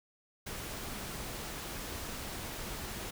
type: noise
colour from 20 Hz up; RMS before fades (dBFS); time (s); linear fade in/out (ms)
pink; -41; 0.46-3.11; 10
effects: none